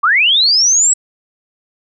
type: linear sweep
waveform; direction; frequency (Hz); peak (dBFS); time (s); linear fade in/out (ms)
sine; up; 1089 to 7902; -8; 0.03-0.94; 10
effects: none